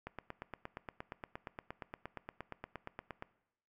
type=click train; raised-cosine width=0.5 ms; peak=-27 dBFS; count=28; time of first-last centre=0.07-3.224 s; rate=8.56 Hz; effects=noise-tail reverb RT60 0.8 s tail -19 dB re dry